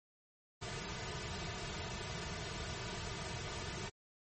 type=noise with comb filter; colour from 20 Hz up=pink; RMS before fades=-42 dBFS; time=0.61-3.9 s; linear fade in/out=20 ms; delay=3.7 ms; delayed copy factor=-0.95; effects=low-pass 8000 Hz 12 dB/octave + MP3 32 kbps